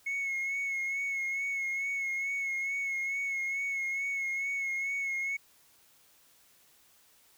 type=tone with vibrato; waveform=sine; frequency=2187 Hz; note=C#7; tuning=24 cents flat; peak=-28 dBFS; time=0.06-5.37 s; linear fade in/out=10 ms; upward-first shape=sine; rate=2.3 Hz; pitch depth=33 cents each way; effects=tanh soft clip ceiling -29 dBFS + white hiss -63 dBFS RMS until 7.37 s